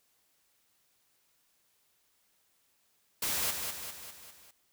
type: noise with echo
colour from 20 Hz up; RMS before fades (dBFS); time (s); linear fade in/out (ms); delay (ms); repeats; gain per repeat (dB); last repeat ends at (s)
white; -32; 3.22-3.51; 5; 200; 5; -5; 4.51
effects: white hiss -72 dBFS RMS until 4.72 s